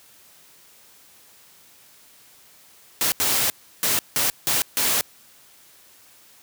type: noise bursts at uneven times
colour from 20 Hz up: white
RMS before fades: -21 dBFS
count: 6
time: 3.01-3.12 / 3.2-3.5 / 3.83-3.99 / 4.16-4.3 / 4.47-4.62 / 4.77-5.01 s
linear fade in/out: 0 ms
effects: white hiss -52 dBFS RMS until 6.42 s + high-pass 60 Hz 12 dB/octave